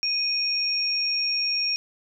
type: tone pair together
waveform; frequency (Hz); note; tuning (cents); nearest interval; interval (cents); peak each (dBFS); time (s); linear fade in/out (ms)
sine; 2477 / 5561; D#7 / F8; -8 / -8; octave + major second; 1400; -29 / -23; 0.03-1.76; 0
effects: none